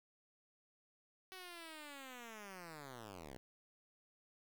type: linear sweep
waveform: 5% pulse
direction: down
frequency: 379.3 to 58.2 Hz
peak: -39 dBFS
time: 1.32-3.37 s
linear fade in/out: 0 ms
effects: 11-bit